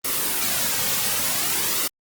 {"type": "noise with flanger", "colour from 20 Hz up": "white", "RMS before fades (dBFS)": -23, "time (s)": [0.04, 1.88], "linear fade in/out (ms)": 10, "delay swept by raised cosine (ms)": [1.2, 3], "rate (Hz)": 0.55, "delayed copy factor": -0.55, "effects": ["Opus 24 kbps"]}